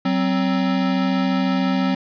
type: tone pair together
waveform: square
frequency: 188.3 / 262.4 Hz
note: F#3 / C4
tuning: +31 / +5 cents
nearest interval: tritone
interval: 574 cents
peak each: -21 dBFS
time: 0.05-1.95 s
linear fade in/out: 5 ms
effects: resampled to 11025 Hz + 7-bit